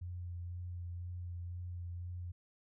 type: tone with vibrato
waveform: sine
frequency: 88 Hz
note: F2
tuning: 14 cents sharp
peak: -40 dBFS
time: 0.01-2.32 s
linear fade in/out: 10 ms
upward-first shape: sine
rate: 2 Hz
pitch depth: 18 cents each way
effects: none